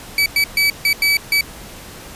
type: tone bursts at uneven times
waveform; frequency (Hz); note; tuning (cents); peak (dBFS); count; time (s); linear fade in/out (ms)
30% pulse; 2291; D7; -44; -10; 6; 0.18-0.26 / 0.36-0.44 / 0.57-0.7 / 0.85-0.93 / 1.02-1.17 / 1.32-1.41; 2
effects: pink hiss -36 dBFS RMS until 2.15 s + resampled to 32000 Hz

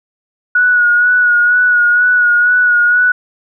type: tone with vibrato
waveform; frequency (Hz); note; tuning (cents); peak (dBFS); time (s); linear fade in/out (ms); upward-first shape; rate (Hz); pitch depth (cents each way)
sine; 1458; F#6; -26; -7; 0.55-3.12; 5; sine; 2.1; 28
effects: none

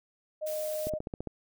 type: tone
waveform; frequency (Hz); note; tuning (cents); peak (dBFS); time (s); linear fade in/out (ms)
sine; 617; D#5; -15; -31; 0.41-0.99; 20
type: noise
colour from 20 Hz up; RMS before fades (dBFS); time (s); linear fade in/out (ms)
blue; -42; 0.46-0.9; 10
type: click train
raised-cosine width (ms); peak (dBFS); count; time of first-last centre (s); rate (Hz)
2; -22; 7; 0.87-1.273; 14.9
effects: none

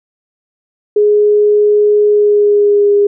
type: tone with pitch glide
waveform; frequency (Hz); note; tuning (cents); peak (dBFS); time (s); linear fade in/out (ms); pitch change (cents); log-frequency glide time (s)
sine; 417.2 to 407.7; G#4 to G#4; +8 to -32; -6; 0.96-3.07; 5; -40; 2.08-2.94
effects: none

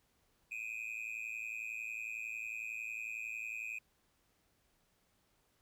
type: tone with amplitude modulation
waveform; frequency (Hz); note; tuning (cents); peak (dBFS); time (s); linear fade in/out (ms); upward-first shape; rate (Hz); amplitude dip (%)
triangle; 2489; D#7; 0; -34; 0.51-3.79; 10; sine; 111; 100
effects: pink hiss -75 dBFS RMS until 5.61 s

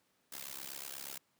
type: noise with amplitude modulation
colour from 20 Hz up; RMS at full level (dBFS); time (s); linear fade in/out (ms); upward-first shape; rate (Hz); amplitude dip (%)
white; -41; 0.32-1.18; 5; sine; 68.3; 100
effects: pink hiss -75 dBFS RMS until 1.39 s + high-pass 150 Hz 12 dB/octave

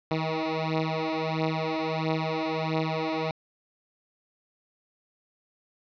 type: beating tone pair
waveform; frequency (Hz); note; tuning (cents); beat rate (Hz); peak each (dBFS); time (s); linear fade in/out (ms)
10% pulse; 158.3 / 159.8; D#3 / D#3; +30 / +47; 1.5; -21 / -21; 0.11-3.31; 2
effects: resampled to 11025 Hz + 9-bit

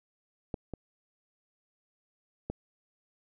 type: clicks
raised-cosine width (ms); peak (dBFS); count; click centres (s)
2; -20 / -24 / -20; 3; 0.542 / 0.737 / 2.5
effects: none

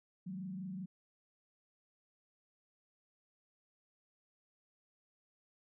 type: tone with frequency modulation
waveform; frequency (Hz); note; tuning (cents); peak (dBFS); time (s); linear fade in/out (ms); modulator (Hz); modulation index
sine; 187.2; F#3; +20; -40; 0.26-0.86; 10; 25; 0.69
effects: none

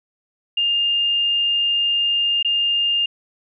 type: tone with dropouts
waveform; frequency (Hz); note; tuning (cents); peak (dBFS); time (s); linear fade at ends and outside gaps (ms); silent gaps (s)
sine; 2813; F7; +12; -16; 0.57-3.06; 5; 2.428-2.447
effects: none

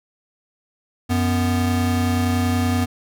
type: tone pair together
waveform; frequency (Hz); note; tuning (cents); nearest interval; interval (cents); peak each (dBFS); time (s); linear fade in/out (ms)
square; 92.48 / 246.9; F#2 / B3; 0 / 0; octave + perfect fourth; 1700; -21; 1.09-2.86; 20
effects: none

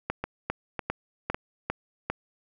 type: two click trains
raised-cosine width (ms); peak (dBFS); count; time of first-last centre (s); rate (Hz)
0.5; -15 / -12; 3 / 6; 0.24-1.345 / 0.1-2.1; 1.81 / 2.5
effects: none

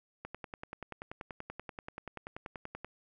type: click train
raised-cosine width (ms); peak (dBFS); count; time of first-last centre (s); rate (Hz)
0.5; -26; 28; 0.25-2.846; 10.4
effects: none

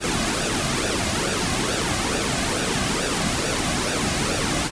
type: noise with flanger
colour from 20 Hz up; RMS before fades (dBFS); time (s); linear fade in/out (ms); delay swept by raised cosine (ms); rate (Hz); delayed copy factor
pink; -23; 0-4.71; 50; 0.94 to 2.24; 2.3; -0.6
effects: resampled to 22050 Hz

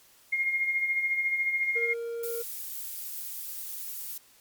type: tone with tremolo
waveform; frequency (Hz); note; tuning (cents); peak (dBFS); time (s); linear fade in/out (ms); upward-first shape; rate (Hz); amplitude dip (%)
sine; 2135; C7; +34; -23; 0.32-1.94; 10; sine; 14; 50
type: tone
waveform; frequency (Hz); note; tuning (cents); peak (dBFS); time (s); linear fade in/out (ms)
triangle; 466.2; A#4; 0; -30; 1.75-2.43; 20
type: noise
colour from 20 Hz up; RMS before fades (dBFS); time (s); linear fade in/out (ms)
violet; -37; 2.23-4.18; 5
effects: white hiss -59 dBFS RMS until 4.4 s + Opus 48 kbps

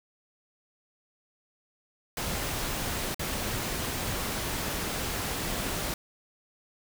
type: noise with dropouts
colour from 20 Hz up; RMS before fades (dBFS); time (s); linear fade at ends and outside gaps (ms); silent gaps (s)
pink; -32; 2.17-5.94; 2; 3.145-3.194
effects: none

